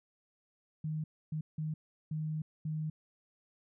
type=tone bursts at uneven times; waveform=sine; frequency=155.3 Hz; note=D#3; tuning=3 cents flat; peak=-33 dBFS; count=5; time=0.84-1.04 / 1.32-1.41 / 1.58-1.74 / 2.11-2.42 / 2.65-2.9 s; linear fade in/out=5 ms; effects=none